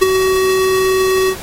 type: tone with ADSR envelope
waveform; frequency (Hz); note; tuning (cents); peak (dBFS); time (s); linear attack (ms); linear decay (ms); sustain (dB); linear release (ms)
square; 377.4; F#4; +34; -5; 0.01-1.36; 16; 15; -7; 75
effects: pink hiss -30 dBFS RMS until 1.42 s + AAC 48 kbps